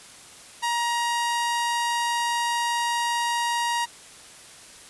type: tone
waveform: sawtooth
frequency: 945 Hz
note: A#5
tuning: 23 cents sharp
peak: -19 dBFS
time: 0.62-3.86 s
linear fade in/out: 20 ms
effects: white hiss -46 dBFS RMS until 4.89 s + resampled to 24000 Hz